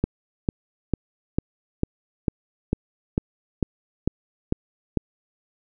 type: click train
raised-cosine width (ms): 3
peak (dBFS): -7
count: 12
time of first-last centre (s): 0.04-4.973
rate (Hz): 2.23
effects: none